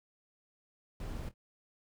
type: noise with echo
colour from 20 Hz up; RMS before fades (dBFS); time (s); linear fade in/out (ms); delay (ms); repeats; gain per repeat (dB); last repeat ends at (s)
brown; -40; 1-1.29; 2; 25; 2; -15; 1.34
effects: none